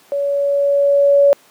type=tone with level ramp; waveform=sine; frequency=565 Hz; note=C#5; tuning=33 cents sharp; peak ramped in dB=-16 to -6 dBFS; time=0.12-1.33 s; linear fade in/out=0 ms; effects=pink hiss -49 dBFS RMS until 1.5 s + high-pass 300 Hz 12 dB/octave